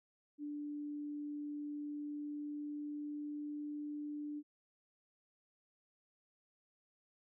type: tone with pitch glide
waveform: sine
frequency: 293.7 to 295.6 Hz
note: D4 to D4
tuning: 0 to +11 cents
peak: -40 dBFS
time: 0.38-4.43 s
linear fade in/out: 50 ms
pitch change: +11 cents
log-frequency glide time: 1.74-3.75 s
effects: none